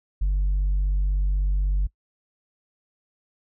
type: tone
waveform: sine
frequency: 48.1 Hz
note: G1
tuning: 32 cents flat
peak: -17 dBFS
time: 0.21-1.87 s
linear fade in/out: 10 ms
effects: noise-tail reverb RT60 0.1 s tail -23 dB re dry + tanh soft clip ceiling -18 dBFS